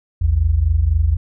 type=tone pair together; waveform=sine; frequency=57.51 / 81.4 Hz; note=A#1 / E2; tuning=-23 / -21 cents; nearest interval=tritone; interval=602 cents; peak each=-17 / -14 dBFS; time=0.21-1.17 s; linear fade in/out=10 ms; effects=none